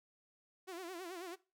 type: tone with vibrato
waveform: sawtooth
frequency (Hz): 356.8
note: F4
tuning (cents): +37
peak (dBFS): -40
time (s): 0.67-1.36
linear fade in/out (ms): 20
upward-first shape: sine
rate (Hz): 9.2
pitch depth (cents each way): 120
effects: noise-tail reverb RT60 0.3 s tail -20 dB re dry